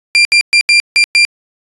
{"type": "tone bursts at uneven times", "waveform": "30% pulse", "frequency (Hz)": 2381, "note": "D7", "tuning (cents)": 23, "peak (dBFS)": -3, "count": 6, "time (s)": [[0.15, 0.25], [0.32, 0.41], [0.53, 0.61], [0.69, 0.8], [0.96, 1.04], [1.15, 1.25]], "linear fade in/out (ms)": 0, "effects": ["resampled to 24000 Hz"]}